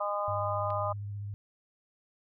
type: harmonic tone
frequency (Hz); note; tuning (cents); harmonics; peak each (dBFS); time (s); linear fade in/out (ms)
204.5; G#3; -26; 3 / 4 / 5 / 6; -33 / -37 / -36 / -34; 0-0.93; 10
type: tone with vibrato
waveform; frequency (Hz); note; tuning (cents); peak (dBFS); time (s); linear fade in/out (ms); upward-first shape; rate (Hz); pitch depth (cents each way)
sine; 101.9; G#2; -32; -35; 0.28-1.34; 0; sine; 15; 24
type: click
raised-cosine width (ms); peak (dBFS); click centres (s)
0.3; -33; 0.704
effects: none